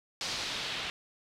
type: noise with low-pass filter sweep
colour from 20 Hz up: white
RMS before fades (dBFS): -36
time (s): 0.21-0.9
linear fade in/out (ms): 0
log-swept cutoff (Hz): 4900 to 3200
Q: 1.9
effects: none